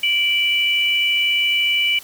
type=tone pair together; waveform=sine; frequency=2330 / 2958 Hz; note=D7 / F#7; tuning=-14 / -1 cents; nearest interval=major third; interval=413 cents; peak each=-18 dBFS; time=0.03-1.99 s; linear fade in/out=5 ms; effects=white hiss -41 dBFS RMS until 2.03 s